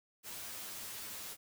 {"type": "noise with comb filter", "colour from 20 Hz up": "white", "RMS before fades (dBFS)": -45, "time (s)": [0.23, 1.37], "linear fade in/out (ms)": 50, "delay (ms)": 9.4, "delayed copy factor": 0.9, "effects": []}